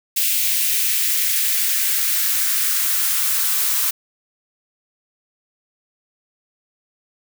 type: noise with high-pass filter sweep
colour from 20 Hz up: blue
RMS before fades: -19 dBFS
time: 0.16-3.91 s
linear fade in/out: 10 ms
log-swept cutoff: 2500 to 1100 Hz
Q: 1.8
effects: none